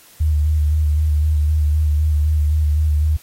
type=tone with vibrato; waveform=sine; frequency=76 Hz; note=D#2; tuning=40 cents flat; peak=-13 dBFS; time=0.2-3.17 s; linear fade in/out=10 ms; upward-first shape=square; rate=3.9 Hz; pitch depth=28 cents each way; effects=white hiss -47 dBFS RMS until 3.22 s + AAC 48 kbps